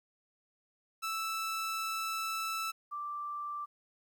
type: tone pair in turn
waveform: sawtooth / sine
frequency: 1318.5 / 1174.6 Hz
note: E6 / D6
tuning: 0 / 0 cents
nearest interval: major second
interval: 200 cents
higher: first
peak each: -30 / -36 dBFS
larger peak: first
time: 1.02-2.72 / 2.91-3.66 s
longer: first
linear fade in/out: 20 ms
effects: 12-bit